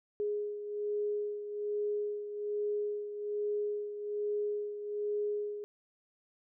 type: beating tone pair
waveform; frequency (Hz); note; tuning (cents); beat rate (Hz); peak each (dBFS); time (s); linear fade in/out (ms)
sine; 415.3 / 416.5; G#4 / G#4; 0 / +5; 1.2; -33 / -40; 0.2-5.64; 0
effects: none